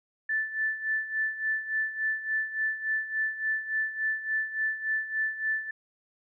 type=tone with tremolo; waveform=sine; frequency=1757 Hz; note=A6; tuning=3 cents flat; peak=-24 dBFS; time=0.29-5.71 s; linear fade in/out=5 ms; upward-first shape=sine; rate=3.5 Hz; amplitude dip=75%; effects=none